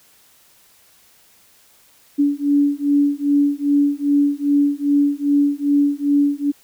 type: beating tone pair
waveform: sine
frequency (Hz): 285.3 / 287.8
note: C#4 / D4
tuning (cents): +50 / -35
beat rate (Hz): 2.5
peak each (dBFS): -17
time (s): 2.18-6.52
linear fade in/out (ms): 20
effects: white hiss -53 dBFS RMS until 6.63 s